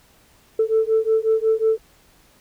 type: beating tone pair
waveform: sine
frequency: 440 / 445.5 Hz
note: A4 / A4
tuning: 0 / +22 cents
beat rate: 5.5 Hz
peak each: -18 dBFS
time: 0.59-1.78 s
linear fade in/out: 5 ms
effects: tanh soft clip ceiling -10 dBFS + pink hiss -55 dBFS RMS until 2.4 s